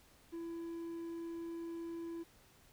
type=tone; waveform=triangle; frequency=334.7 Hz; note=E4; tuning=26 cents sharp; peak=-39 dBFS; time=0.32-2.24 s; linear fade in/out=20 ms; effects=pink hiss -65 dBFS RMS until 2.72 s